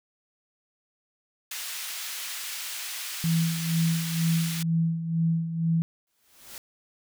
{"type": "high-pass noise", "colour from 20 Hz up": "pink", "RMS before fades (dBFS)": -35, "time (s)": [1.51, 4.63], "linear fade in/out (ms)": 5, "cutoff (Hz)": 2200, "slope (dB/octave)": 12}
{"type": "tone with tremolo", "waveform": "sine", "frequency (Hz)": 164.81, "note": "E3", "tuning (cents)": 0, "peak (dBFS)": -20, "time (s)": [3.24, 5.82], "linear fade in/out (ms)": 0, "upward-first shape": "sine", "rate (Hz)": 2.1, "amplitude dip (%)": 65}
{"type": "noise with exponential growth", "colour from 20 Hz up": "white", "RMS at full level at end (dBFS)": -39, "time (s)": [6.07, 6.58], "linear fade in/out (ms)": 1, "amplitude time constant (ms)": 110}
{"effects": []}